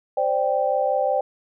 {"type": "chord", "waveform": "sine", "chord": "C suspended second", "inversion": "none", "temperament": "just", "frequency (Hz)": [523.3, 588.7, 784.9], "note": ["C5", "D5", "G5"], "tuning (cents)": [0, 4, 2], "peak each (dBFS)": -23, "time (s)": [0.17, 1.21], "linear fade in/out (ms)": 5, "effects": []}